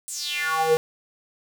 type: tone with high-pass filter sweep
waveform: square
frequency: 160.4 Hz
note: E3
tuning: 47 cents flat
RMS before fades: -24 dBFS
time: 0.08-0.77 s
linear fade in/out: 0 ms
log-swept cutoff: 8900 to 380 Hz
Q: 5
effects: none